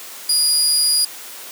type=tone; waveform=25% pulse; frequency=4873 Hz; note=D#8; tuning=37 cents flat; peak=-9 dBFS; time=0.29-1.05 s; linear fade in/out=5 ms; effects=white hiss -35 dBFS RMS until 1.51 s + high-pass 300 Hz 12 dB/octave